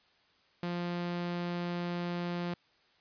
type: tone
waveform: sawtooth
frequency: 174.61 Hz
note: F3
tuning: in tune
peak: -29 dBFS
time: 0.63-2.54 s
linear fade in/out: 2 ms
effects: white hiss -67 dBFS RMS until 3 s + resampled to 11025 Hz